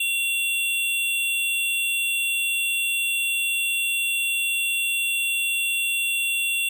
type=tone pair together; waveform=square; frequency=2742 / 3455 Hz; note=F7 / A7; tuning=-32 / -32 cents; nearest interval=major third; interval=400 cents; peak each=-23 / -30 dBFS; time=0-6.69 s; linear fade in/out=5 ms; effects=none